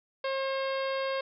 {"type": "harmonic tone", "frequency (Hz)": 537, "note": "C5", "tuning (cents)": 45, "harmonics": [1, 2, 3, 4, 5, 6, 7, 8, 9], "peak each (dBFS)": [-30, -36, -40, -42, -44, -46, -47, -48, -49], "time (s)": [0.24, 1.21], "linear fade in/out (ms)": 5, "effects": []}